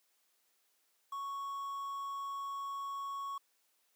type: tone with quantisation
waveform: triangle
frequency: 1108.7 Hz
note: C#6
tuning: in tune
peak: -36 dBFS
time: 1.12-3.38 s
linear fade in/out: 5 ms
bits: 10
effects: white hiss -75 dBFS RMS until 3.95 s + high-pass 300 Hz 12 dB/octave